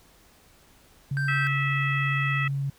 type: tone with vibrato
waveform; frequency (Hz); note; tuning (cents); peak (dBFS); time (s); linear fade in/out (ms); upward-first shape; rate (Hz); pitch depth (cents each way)
sine; 138.59; C#3; 0; -25; 1.11-2.7; 5; sine; 17; 9
type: tone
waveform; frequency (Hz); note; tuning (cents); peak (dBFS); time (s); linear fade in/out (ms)
triangle; 1566; G6; -2; -26; 1.17-1.47; 0
type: harmonic tone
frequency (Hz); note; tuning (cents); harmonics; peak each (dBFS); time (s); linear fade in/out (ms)
652; E5; -19; 2 / 3 / 4 / 5; -31 / -28 / -31 / -42; 1.28-2.48; 5
effects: pink hiss -57 dBFS RMS until 2.78 s